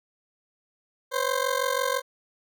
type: ring-modulated tone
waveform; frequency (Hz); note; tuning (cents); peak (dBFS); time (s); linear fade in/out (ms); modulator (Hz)
20% pulse; 523.3; C5; 0; -16; 1.11-2.02; 50; 23
effects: none